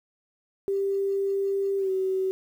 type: tone with pitch glide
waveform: sine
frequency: 393.7 to 379 Hz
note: G4 to F#4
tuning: +8 to +42 cents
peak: -23 dBFS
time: 0.68-2.31 s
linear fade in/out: 0 ms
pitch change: -66 cents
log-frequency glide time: 1.78-1.9 s
effects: 9-bit